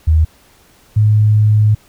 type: tone pair in turn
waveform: sine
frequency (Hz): 78.9 / 106.6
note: D#2 / G#2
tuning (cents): +25 / +46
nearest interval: perfect fourth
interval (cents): 521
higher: second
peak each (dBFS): -7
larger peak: neither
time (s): 0.07-0.25 / 0.96-1.75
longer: second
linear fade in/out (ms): 10
effects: pink hiss -49 dBFS RMS until 1.88 s